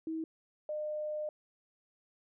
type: tone pair in turn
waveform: sine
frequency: 321.2 / 606.3 Hz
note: E4 / D#5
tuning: -45 / -45 cents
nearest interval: major seventh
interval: 1100 cents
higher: second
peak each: -34 / -34 dBFS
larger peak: neither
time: 0.07-0.24 / 0.69-1.29 s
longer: second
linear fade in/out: 2 ms
effects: none